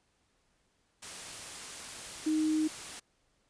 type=tone in noise; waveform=sine; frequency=311.1 Hz; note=D#4; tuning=in tune; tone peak=-26 dBFS; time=2.26-2.68 s; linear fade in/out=10 ms; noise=white; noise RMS=-43 dBFS; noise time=1.02-3 s; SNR=+14 dB; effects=pink hiss -73 dBFS RMS until 3.49 s + resampled to 22050 Hz